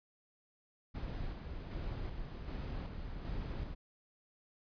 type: noise with tremolo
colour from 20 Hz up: brown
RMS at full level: -40 dBFS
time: 0.94-3.75 s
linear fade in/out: 20 ms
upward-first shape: square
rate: 1.3 Hz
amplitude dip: 35%
effects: resampled to 11025 Hz